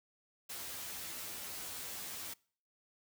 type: noise with comb filter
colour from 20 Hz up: white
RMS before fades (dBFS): -44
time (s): 0.49-2.34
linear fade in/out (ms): 10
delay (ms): 12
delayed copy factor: +0.85
effects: noise-tail reverb RT60 0.5 s tail -25 dB re dry